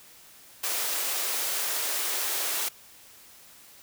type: high-pass noise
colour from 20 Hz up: white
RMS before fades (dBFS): -29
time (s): 0.63-2.69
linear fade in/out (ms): 10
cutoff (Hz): 350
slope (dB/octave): 24
effects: white hiss -52 dBFS RMS until 3.82 s